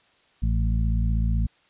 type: harmonic tone with a mistuned harmonic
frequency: 56 Hz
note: A1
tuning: 31 cents sharp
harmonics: 1 / 2 / 3 / 4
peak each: -21 / -27 / -31 / -33 dBFS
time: 0.42-1.47 s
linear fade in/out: 10 ms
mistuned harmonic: 4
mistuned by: -20 cents
effects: white hiss -61 dBFS RMS until 1.69 s + resampled to 8000 Hz